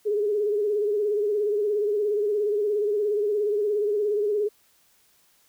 sine tone with vibrato, 416.1 Hz, G#4, 3 cents sharp, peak -21 dBFS, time 0.05-4.49 s, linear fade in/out 20 ms, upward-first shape sine, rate 17 Hz, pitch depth 60 cents each way, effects white hiss -62 dBFS RMS until 5.48 s

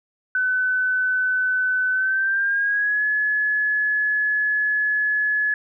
sine tone with pitch glide, 1509 to 1703.6 Hz, F#6 to G#6, +34 to +44 cents, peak -18 dBFS, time 0.35-5.54 s, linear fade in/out 2 ms, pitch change +210 cents, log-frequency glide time 1.91-3.05 s, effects none

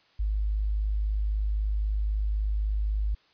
sine tone, 51.91 Hz, G#1, in tune, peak -24 dBFS, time 0.19-3.15 s, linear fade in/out 10 ms, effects white hiss -63 dBFS RMS until 3.33 s + resampled to 11025 Hz

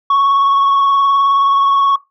sine tone with vibrato, 1108.7 Hz, C#6, in tune, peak -6 dBFS, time 0.1-1.96 s, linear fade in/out 5 ms, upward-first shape sine, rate 19 Hz, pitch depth 18 cents each way, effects noise-tail reverb RT60 0.2 s tail -20 dB re dry + tanh soft clip ceiling -8 dBFS

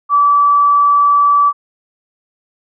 sine tone, 1154 Hz, D6, 31 cents flat, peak -7 dBFS, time 0.09-1.53 s, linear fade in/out 50 ms, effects none

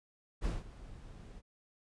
brown noise with ADSR envelope, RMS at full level -33 dBFS, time 0.41-1.42 s, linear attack 40 ms, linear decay 180 ms, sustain -17 dB, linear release 42 ms, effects resampled to 22050 Hz

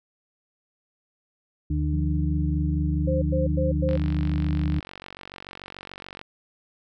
harmonic tone, 74.8 Hz, D2, 32 cents sharp, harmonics 1 / 2 / 4, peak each -24 / -27 / -30 dBFS, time 1.7-4.8 s, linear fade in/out 5 ms
sine tone with pitch glide, 173.7 to 179.41 Hz, F3 to F3, -9 to +47 cents, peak -29 dBFS, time 1.93-4.78 s, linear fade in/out 2 ms, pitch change +56 cents, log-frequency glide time 2.5-4.56 s
sine tone bursts, 523.3 Hz, C5, in tune, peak -24 dBFS, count 4, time 3.07-3.97 s, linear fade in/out 10 ms, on 150 ms, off 100 ms
click train, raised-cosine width 0.3 ms, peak -22 dBFS, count 110, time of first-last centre 3.89-6.214 s, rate 46.9 Hz
effects none

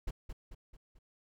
brown noise with echo, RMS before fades -33 dBFS, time 0.07-0.11 s, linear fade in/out 10 ms, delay 220 ms, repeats 4, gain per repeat -6 dB, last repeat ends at 0.99 s, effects none

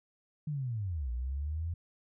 sine linear two-way sweep, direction down then up, 155.56 to 58.27 to 86.4 Hz, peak -32 dBFS, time 0.47-1.74 s, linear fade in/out 5 ms, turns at 1.11 s, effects none

